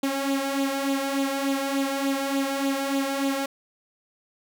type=tone with flanger; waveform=sawtooth; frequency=274.3 Hz; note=C#4; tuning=18 cents flat; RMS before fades=-26 dBFS; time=0.03-3.46 s; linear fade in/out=5 ms; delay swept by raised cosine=0.27 to 2.37 ms; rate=3.4 Hz; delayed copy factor=+0.6; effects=none